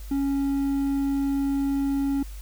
triangle tone, 277 Hz, C#4, 1 cent flat, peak -20 dBFS, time 0.11-2.23 s, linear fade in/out 5 ms, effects added 50 Hz sine -35 dBFS peak until 2.41 s + white hiss -50 dBFS RMS until 2.41 s

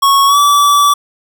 square tone with pitch glide, 1105 to 1153.3 Hz, C#6 to D6, -6 to -32 cents, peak -7 dBFS, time 0.02-0.94 s, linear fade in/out 10 ms, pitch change +74 cents, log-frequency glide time 0.26-0.38 s, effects none

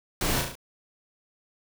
pink noise with echo, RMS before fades -27 dBFS, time 0.21-0.41 s, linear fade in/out 2 ms, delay 36 ms, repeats 4, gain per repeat -4 dB, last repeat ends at 0.554 s, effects none

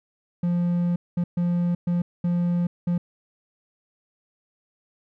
triangle tone bursts at uneven times, 174.5 Hz, F3, 1 cent flat, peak -18 dBFS, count 6, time 0.43-0.96 / 1.17-1.24 / 1.37-1.75 / 1.87-2.02 / 2.24-2.67 / 2.87-2.98 s, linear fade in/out 5 ms, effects none

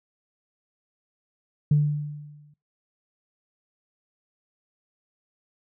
sine tone with exponential decay, 147.9 Hz, D3, 13 cents sharp, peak -13 dBFS, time 1.71-2.54 s, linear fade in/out 5 ms, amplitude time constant 180 ms, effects noise-tail reverb RT60 0.2 s tail -22 dB re dry + tanh soft clip ceiling -11 dBFS

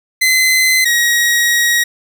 sawtooth tone pair in turn, 2045 / 1895.9 Hz, C7 / A#6, -40 / +29 cents, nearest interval minor second, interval 131 cents, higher first, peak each -6 / -7 dBFS, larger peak first, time 0.21-0.85 / 0.85-1.84 s, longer second, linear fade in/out 10 ms, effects none

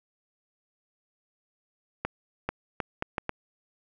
accelerating click train, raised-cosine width 0.5 ms, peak -13 dBFS, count 6, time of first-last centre 2.05-3.293 s, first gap 440 ms, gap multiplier 0.71, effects none

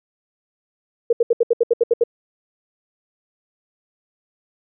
sine tone bursts, 469 Hz, A#4, 11 cents sharp, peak -11 dBFS, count 10, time 1.1-2.038 s, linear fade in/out 5 ms, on 29 ms, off 72 ms, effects none

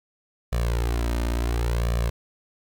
sawtooth tone with flanger, 58.2 Hz, A#1, 2 cents flat, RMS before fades -24 dBFS, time 0.52-2.1 s, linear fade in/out 10 ms, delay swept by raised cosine 1.7 to 3.3 ms, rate 0.71 Hz, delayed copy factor +0.85, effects 9-bit

